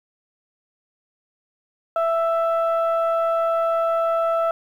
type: tone pair together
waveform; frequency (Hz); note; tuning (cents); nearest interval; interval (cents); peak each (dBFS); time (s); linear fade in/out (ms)
sine; 663 / 1323.1; E5 / E6; +10 / +6; octave; 1196; -18 / -22; 1.96-4.51; 2
effects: tanh soft clip ceiling -13 dBFS + 9-bit